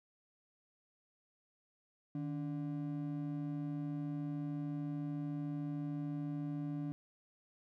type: ring-modulated tone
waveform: triangle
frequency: 220 Hz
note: A3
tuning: in tune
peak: -32 dBFS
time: 2.15-6.92 s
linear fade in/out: 0 ms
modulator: 66.8 Hz
effects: none